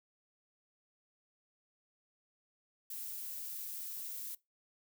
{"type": "noise", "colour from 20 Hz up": "violet", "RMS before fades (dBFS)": -43, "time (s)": [2.9, 4.35], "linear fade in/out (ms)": 5, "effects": ["noise-tail reverb RT60 0.2 s tail -21 dB re dry"]}